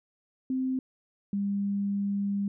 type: tone pair in turn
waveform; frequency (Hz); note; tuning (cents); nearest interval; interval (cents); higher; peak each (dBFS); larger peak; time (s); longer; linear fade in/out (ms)
sine; 260 / 200.4; C4 / G3; -11 / +38; perfect fourth; 451; first; -26; neither; 0.5-0.79 / 1.33-2.48; second; 2
effects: none